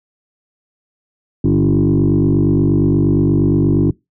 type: tone with frequency modulation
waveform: sine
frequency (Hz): 220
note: A3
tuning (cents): 0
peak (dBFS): -9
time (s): 1.44-3.91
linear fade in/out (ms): 5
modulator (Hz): 48.5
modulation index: 2.8
effects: noise-tail reverb RT60 0.2 s tail -24 dB re dry + tanh soft clip ceiling -6 dBFS